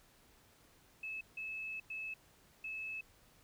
sine tone bursts at uneven times, 2600 Hz, E7, 24 cents flat, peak -40 dBFS, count 4, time 1.03-1.21 / 1.37-1.8 / 1.9-2.14 / 2.64-3.01 s, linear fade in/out 5 ms, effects pink hiss -66 dBFS RMS until 3.43 s

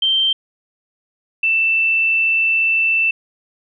sine tone pair in turn, 3136 / 2663 Hz, G7 / E7, 0 / +17 cents, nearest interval minor third, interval 283 cents, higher first, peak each -13 dBFS, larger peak neither, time 0.02-0.33 / 1.43-3.11 s, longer second, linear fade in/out 5 ms, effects none

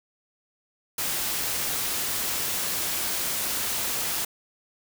white noise, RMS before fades -28 dBFS, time 0.98-4.25 s, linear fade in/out 5 ms, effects none

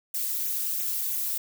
violet noise with flanger, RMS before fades -29 dBFS, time 0.14-1.38 s, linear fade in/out 5 ms, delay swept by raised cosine 0.2 to 4.2 ms, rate 3 Hz, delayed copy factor -0.95, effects none

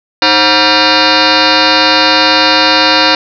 sine tone with frequency modulation, 1573 Hz, G6, 6 cents sharp, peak -5 dBFS, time 0.22-3.15 s, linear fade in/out 2 ms, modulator 421 Hz, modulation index 7.5, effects none

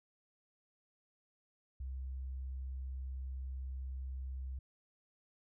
sine tone, 65.41 Hz, C2, in tune, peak -39 dBFS, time 1.8-4.59 s, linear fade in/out 5 ms, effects none

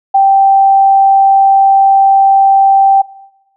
sine tone, 782 Hz, G5, 4 cents flat, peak -4 dBFS, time 0.14-3.02 s, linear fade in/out 10 ms, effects noise-tail reverb RT60 0.9 s tail -20 dB re dry

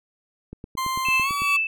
click train, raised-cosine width 3 ms, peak -23 dBFS, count 9, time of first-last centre 0.53-1.42 s, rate 8.99 Hz
40% pulse tone with pitch glide, 1046.5 to 1141.2 Hz, C6 to C#6, 0 to +50 cents, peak -23 dBFS, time 0.77-1.57 s, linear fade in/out 10 ms, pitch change +150 cents, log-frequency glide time 1.21-1.31 s
sine tone with tremolo, 2637 Hz, E7, in tune, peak -17 dBFS, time 1.05-1.67 s, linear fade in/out 2 ms, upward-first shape triangle, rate 2.5 Hz, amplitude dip 100%
effects none

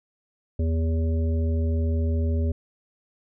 harmonic tone, 81.2 Hz, E2, 26 cents flat, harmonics 1 / 3 / 5 / 7, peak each -21 / -31 / -35 / -38 dBFS, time 0.59-2.52 s, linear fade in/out 5 ms, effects none

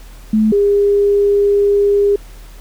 sine tone pair in turn, 216.7 / 405.1 Hz, A3 / G#4, -26 / -43 cents, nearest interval major seventh, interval 1083 cents, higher second, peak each -9 dBFS, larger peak neither, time 0.33-0.52 / 0.52-2.16 s, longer second, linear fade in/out 5 ms, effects added 40 Hz sine -33 dBFS peak until 2.6 s + pink hiss -44 dBFS RMS until 2.6 s

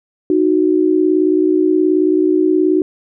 sine tone pair together, 310.3 / 369 Hz, D#4 / F#4, -5 / -5 cents, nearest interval minor third, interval 300 cents, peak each -13 dBFS, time 0.3-2.82 s, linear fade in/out 2 ms, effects none

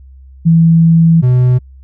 sine / triangle tone pair in turn, 164.81 / 125.55 Hz, E3 / B2, 0 / +29 cents, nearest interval perfect fourth, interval 471 cents, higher first, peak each -4 dBFS, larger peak neither, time 0.45-1.22 / 1.22-1.59 s, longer first, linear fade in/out 20 ms, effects added 66 Hz sine -34 dBFS peak until 1.83 s

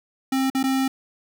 square tone with dropouts, 265.7 Hz, C4, 27 cents sharp, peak -20 dBFS, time 0.32-0.88 s, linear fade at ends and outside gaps 5 ms, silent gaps 0.501-0.548 / 0.63-0.638 s, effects none

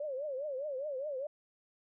sine tone with vibrato, 560 Hz, C#5, 18 cents sharp, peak -35 dBFS, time 0-1.27 s, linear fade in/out 5 ms, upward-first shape triangle, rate 4.9 Hz, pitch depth 190 cents each way, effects none

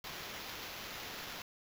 blue noise with sample-and-hold, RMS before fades -45 dBFS, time 0.04-1.42 s, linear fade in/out 2 ms, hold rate 8820 Hz, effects none

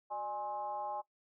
sine tone with frequency modulation, 830.6 Hz, G#5, in tune, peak -36 dBFS, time 0.1-1.02 s, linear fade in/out 20 ms, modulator 229 Hz, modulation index 0.84, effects noise-tail reverb RT60 0.1 s tail -17 dB re dry

